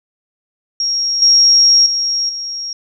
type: tone with level steps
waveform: sine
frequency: 5588 Hz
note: F8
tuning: in tune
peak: -14 / -6 / -14 / -21 dBFS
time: 0.8-2.73 s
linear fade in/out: 2 ms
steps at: 1.22 / 1.86 / 2.29 s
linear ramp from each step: 2 ms
effects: none